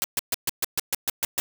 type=noise bursts; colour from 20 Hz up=white; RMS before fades=-24 dBFS; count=10; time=0.02-1.4 s; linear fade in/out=0 ms; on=21 ms; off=130 ms; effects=none